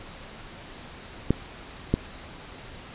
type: clicks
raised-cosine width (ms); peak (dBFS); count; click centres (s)
3; -6 / -7; 2; 1.306 / 1.94
effects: pink hiss -43 dBFS RMS until 2.94 s + resampled to 8000 Hz